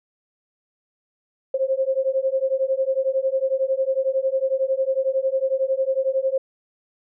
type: beating tone pair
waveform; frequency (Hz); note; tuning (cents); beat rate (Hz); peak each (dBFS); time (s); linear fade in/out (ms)
sine; 526 / 537; C5 / C5; +9 / +45; 11; -22; 1.54-6.38; 5
effects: none